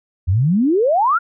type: exponential sweep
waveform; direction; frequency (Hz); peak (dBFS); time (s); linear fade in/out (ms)
sine; up; 82.4 to 1461; -12; 0.27-1.19; 20
effects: none